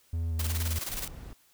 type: tone with vibrato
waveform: triangle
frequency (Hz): 81.8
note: E2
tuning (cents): -13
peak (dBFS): -26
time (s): 0.13-0.79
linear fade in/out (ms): 5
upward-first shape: square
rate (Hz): 2.7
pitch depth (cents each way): 23
type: noise with tremolo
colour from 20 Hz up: white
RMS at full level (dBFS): -34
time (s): 0.39-1.08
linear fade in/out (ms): 5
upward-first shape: square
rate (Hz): 19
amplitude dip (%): 60
type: noise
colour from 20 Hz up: brown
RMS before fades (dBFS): -42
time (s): 0.89-1.33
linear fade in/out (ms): 0
effects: white hiss -64 dBFS RMS until 1.53 s